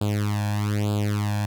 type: tone with flanger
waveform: sawtooth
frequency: 103.83 Hz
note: G#2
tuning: in tune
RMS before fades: -24 dBFS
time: 0.01-1.46 s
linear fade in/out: 5 ms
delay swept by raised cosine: 0.25 to 1.21 ms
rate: 1.1 Hz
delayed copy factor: +0.95
effects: none